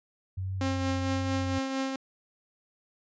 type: tone with vibrato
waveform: sine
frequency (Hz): 93.6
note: F#2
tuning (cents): +20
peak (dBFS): -30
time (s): 0.37-1.59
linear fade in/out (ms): 10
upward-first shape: triangle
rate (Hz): 1.4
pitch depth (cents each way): 34
type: tone with tremolo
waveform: sawtooth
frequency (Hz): 267.1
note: C4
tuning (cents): +36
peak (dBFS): -23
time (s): 0.61-1.96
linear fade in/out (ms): 2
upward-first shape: triangle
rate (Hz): 4.4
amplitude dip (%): 45
effects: resampled to 16000 Hz